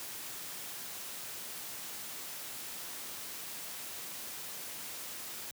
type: noise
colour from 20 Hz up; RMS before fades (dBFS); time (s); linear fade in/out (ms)
white; -43; 0-5.51; 0
effects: high-pass 100 Hz 12 dB/octave